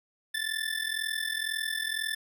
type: ring-modulated tone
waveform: 25% pulse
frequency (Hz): 1760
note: A6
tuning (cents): 0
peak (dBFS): -23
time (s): 0.34-2.15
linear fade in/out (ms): 5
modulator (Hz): 21
effects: none